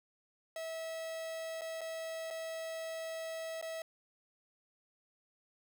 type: tone with dropouts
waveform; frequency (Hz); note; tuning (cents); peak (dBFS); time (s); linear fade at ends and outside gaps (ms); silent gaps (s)
45% pulse; 649; E5; -27; -39; 0.56-3.82; 2; 1.611-1.617 / 1.809-1.814 / 2.304-2.308 / 3.614-3.625
effects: none